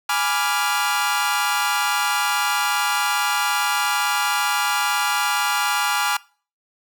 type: chord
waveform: sawtooth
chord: G# diminished seventh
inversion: none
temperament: equal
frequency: 830.6 / 987.8 / 1174.7 / 1396.9 Hz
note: G#5 / B5 / D6 / F6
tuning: 0 / 0 / 0 / 0 cents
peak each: -20 / -23 / -22 / -20 dBFS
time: 0.09-6.17 s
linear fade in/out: 5 ms
effects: noise-tail reverb RT60 0.4 s tail -22 dB re dry